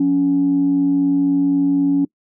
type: tone pair together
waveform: sine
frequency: 176.8 / 280.7 Hz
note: F3 / C#4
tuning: +22 / +22 cents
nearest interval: minor sixth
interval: 800 cents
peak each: -23 / -12 dBFS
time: 0-2.05 s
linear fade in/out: 5 ms
effects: noise-tail reverb RT60 0.1 s tail -24 dB re dry + tanh soft clip ceiling -8 dBFS